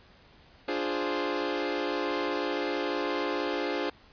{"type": "chord", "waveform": "sawtooth", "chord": "D half-diminished seventh", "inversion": "none", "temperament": "equal", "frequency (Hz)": [293.7, 349.2, 415.3, 523.3], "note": ["D4", "F4", "Ab4", "C5"], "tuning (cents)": [0, 0, 0, 0], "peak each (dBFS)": -30, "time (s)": [0.68, 3.9], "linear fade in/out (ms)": 5, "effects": ["pink hiss -57 dBFS RMS until 4.12 s", "resampled to 11025 Hz"]}